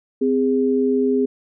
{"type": "tone pair together", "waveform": "sine", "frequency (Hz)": [258.3, 410], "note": ["C4", "G#4"], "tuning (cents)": [-22, -22], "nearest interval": "minor sixth", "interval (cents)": 800, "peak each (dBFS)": -18, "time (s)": [0.21, 1.26], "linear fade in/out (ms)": 10, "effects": []}